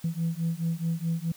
sine beating tone pair, 163.4 / 168.1 Hz, E3 / E3, -15 / +34 cents, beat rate 4.7 Hz, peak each -28 dBFS, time 0.04-1.32 s, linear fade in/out 5 ms, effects tanh soft clip ceiling -21 dBFS + white hiss -52 dBFS RMS until 1.36 s

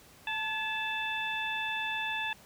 harmonic tone with a mistuned harmonic, 880 Hz, A5, in tune, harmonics 1 / 2 / 3 / 4, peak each -37 / -36 / -35 / -39 dBFS, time 0.27-2.33 s, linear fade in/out 2 ms, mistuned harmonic 2, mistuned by -47 cents, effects pink hiss -56 dBFS RMS until 2.45 s + high-pass 60 Hz 12 dB/octave

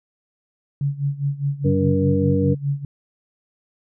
sine tone with tremolo, 141.3 Hz, C#3, 34 cents sharp, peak -17 dBFS, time 0.81-2.85 s, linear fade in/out 2 ms, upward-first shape sine, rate 4.9 Hz, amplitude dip 85%
harmonic tone, 95.1 Hz, F#2, 48 cents sharp, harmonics 1 / 2 / 3 / 5, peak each -22 / -22 / -22 / -22 dBFS, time 1.64-2.55 s, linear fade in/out 20 ms
effects none

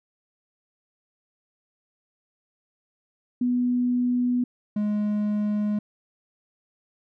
sine / triangle tone pair in turn, 246.4 / 209 Hz, B3 / G#3, -4 / +11 cents, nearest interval minor third, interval 285 cents, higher first, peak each -20 dBFS, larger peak neither, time 3.41-4.44 / 4.76-5.79 s, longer neither, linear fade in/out 5 ms, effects none

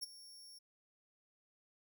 sawtooth tone with ADSR envelope, 5490 Hz, F8, 31 cents flat, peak -35 dBFS, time 0.01-0.59 s, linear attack 23 ms, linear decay 18 ms, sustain -16 dB, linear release 12 ms, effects none

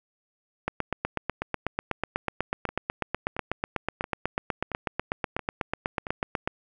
two click trains, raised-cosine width 0.5 ms, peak -19 / -11 dBFS, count 6 / 48, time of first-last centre 2.69-6.068 / 0.68-6.475 s, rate 1.48 / 8.11 Hz, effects none

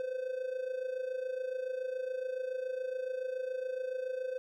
triangle tone with amplitude modulation, 513 Hz, C5, 34 cents flat, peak -29 dBFS, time 0-4.38 s, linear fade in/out 0 ms, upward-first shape sine, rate 27.1 Hz, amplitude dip 70%, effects none

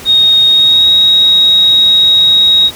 sine tone with pitch glide, 3729 to 3785 Hz, A#7 to A#7, 0 to +26 cents, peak -4 dBFS, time 0.05-2.71 s, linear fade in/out 50 ms, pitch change +26 cents, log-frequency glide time 0.48-0.88 s, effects pink hiss -29 dBFS RMS until 2.75 s + high-pass 60 Hz 12 dB/octave

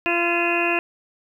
harmonic tone with a mistuned harmonic, 343.4 Hz, F4, 29 cents flat, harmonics 1 / 2 / 3 / 4 / 5 / 6 / 7 / 8, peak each -24 / -26 / -29 / -32 / -29 / -34 / -24 / -26 dBFS, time 0.06-0.79 s, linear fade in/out 0 ms, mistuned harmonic 7, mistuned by +67 cents, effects 9-bit

